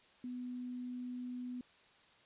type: tone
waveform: sine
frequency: 248.3 Hz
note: B3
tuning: 9 cents sharp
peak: -40 dBFS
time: 0.24-1.61 s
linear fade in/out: 2 ms
effects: white hiss -65 dBFS RMS until 2.25 s + resampled to 8000 Hz